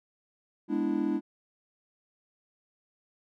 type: chord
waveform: triangle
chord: E dominant seventh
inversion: first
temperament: equal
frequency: 207.7 / 246.9 / 293.7 / 329.6 Hz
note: G#3 / B3 / D4 / E4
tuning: 0 / 0 / 0 / 0 cents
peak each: -31 / -32 / -28 / -29 dBFS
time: 0.68-1.21 s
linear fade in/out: 50 ms
effects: none

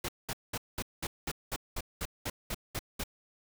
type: noise bursts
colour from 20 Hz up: pink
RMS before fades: -35 dBFS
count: 13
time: 0.04-3.038 s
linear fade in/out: 5 ms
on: 46 ms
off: 200 ms
effects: none

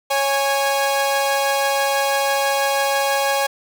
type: tone pair together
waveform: sawtooth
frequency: 552.7 / 826 Hz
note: C#5 / G#5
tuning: -5 / -10 cents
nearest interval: perfect fifth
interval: 695 cents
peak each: -16 / -16 dBFS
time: 0.1-3.47 s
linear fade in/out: 10 ms
effects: none

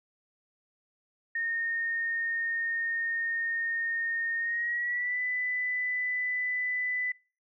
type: tone with pitch glide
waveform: sine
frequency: 1840 to 1995 Hz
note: A#6 to B6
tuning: -23 to +17 cents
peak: -28 dBFS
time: 1.35-7.12 s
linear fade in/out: 5 ms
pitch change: +140 cents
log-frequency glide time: 4.38-5.21 s
effects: noise-tail reverb RT60 0.4 s tail -26 dB re dry

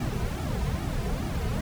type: noise with flanger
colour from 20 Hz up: brown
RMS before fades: -29 dBFS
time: 0-1.61 s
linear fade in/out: 5 ms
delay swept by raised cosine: 1.9 to 3.6 ms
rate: 2.4 Hz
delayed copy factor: -1
effects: none

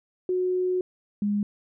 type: tone pair in turn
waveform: sine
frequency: 366 / 205.4 Hz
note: F#4 / G#3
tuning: -19 / -19 cents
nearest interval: minor seventh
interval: 1000 cents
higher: first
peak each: -22 dBFS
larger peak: neither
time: 0.29-0.81 / 1.22-1.43 s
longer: first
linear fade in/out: 2 ms
effects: none

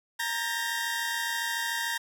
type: tone cluster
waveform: sawtooth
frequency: 929 / 1598 / 1804 / 1891 Hz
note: A#5 / G6 / A6 / A#6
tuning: -6 / +33 / +43 / +24 cents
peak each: -31 dBFS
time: 0.19-1.98 s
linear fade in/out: 10 ms
effects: none

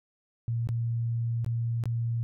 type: tone with dropouts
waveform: sine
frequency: 116.54 Hz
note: A#2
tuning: in tune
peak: -26 dBFS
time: 0.48-2.23 s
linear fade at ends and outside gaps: 0 ms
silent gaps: 0.673-0.689 / 1.446-1.463 / 1.838-1.856 s
effects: none

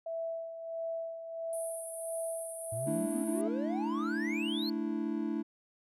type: tone with tremolo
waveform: sine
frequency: 659.3 Hz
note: E5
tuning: in tune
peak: -33 dBFS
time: 0.06-3.48 s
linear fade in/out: 5 ms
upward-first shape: sine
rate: 1.5 Hz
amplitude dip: 60%
type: band-pass noise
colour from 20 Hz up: white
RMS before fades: -46 dBFS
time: 1.53-3.41 s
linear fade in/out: 0 ms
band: 9200 to 11000 Hz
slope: 96 dB/octave
type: exponential sweep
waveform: triangle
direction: up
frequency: 106.5 to 4435 Hz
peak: -35 dBFS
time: 2.72-4.7 s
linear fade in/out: 5 ms
type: chord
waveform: triangle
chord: A suspended fourth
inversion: none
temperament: just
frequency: 220 / 293.3 / 330 Hz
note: A3 / D4 / E4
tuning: 0 / -2 / +2 cents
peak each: -34 dBFS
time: 2.86-5.43 s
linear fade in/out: 20 ms
effects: none

